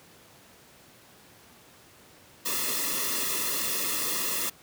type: noise with comb filter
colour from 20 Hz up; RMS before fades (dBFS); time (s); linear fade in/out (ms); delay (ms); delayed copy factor
white; -29; 2.45-4.5; 10; 1.3; -1
effects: pink hiss -54 dBFS RMS until 4.62 s + high-pass 100 Hz 12 dB/octave